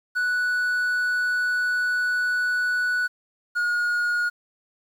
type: tone pair in turn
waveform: triangle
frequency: 1478 / 1439.2 Hz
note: F#6 / F#6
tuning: -2 / -48 cents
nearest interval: unison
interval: 46 cents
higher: first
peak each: -19 dBFS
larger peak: neither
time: 0.15-3.08 / 3.55-4.3 s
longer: first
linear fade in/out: 20 ms
effects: 9-bit